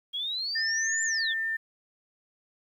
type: exponential two-way sweep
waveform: sine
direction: up then down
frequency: 3241 to 7330 to 3241 Hz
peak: -29 dBFS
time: 0.13-1.34 s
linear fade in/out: 20 ms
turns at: 1.03 s
type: tone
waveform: sine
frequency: 1798 Hz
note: A6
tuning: 37 cents sharp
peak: -27 dBFS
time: 0.55-1.57 s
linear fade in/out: 10 ms
effects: 10-bit